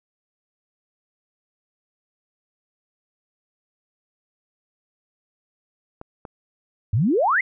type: clicks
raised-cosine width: 1 ms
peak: -22 dBFS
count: 2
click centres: 6.014 / 6.252 s
type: exponential sweep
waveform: sine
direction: up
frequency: 91.4 to 2172 Hz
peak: -16 dBFS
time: 6.93-7.41 s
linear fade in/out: 5 ms
effects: none